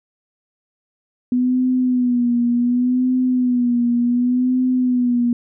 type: tone with vibrato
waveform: sine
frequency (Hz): 246.9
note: B3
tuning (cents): 0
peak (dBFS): -14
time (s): 1.32-5.33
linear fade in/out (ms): 2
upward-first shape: sine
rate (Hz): 0.68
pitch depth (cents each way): 55
effects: none